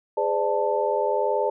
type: tone cluster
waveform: sine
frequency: 412.4 / 511 / 592 / 882 Hz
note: G#4 / C5 / D5 / A5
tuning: -12 / -41 / +14 / +4 cents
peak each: -26 dBFS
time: 0.17-1.5 s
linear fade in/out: 5 ms
effects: none